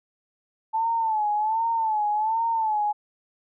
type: tone with vibrato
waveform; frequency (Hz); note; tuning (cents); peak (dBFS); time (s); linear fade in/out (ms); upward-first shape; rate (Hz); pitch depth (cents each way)
sine; 876; A5; -8; -21; 0.73-2.93; 20; sine; 1.3; 86
effects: none